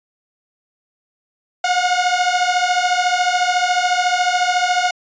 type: beating tone pair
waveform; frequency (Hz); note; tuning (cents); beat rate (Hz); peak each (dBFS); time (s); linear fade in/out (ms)
sawtooth; 715 / 729; F5 / F#5; +41 / -26; 14; -14; 1.64-4.91; 5
effects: resampled to 16000 Hz